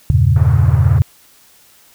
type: chord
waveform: sine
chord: E diminished seventh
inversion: none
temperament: equal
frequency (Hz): 82.41 / 98 / 116.54 / 138.59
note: E2 / G2 / Bb2 / Db3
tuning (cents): 0 / 0 / 0 / 0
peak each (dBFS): -14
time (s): 0.1-1.02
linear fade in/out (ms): 0
type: band-pass noise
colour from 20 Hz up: white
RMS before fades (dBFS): -32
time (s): 0.36-0.99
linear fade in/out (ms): 2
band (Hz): 100 to 1400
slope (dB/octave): 24
effects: white hiss -48 dBFS RMS until 1.94 s